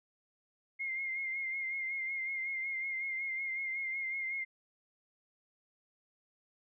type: tone with vibrato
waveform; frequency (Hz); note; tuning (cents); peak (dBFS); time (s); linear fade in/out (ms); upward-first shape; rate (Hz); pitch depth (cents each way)
sine; 2124; C7; +25; -34; 0.79-4.45; 20; sine; 5.4; 38
effects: none